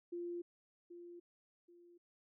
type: tone with echo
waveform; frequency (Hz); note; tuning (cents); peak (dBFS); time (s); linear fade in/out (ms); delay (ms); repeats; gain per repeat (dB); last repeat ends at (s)
sine; 347.4; F4; -9; -40; 0.12-0.42; 10; 780; 2; -10; 1.98
effects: none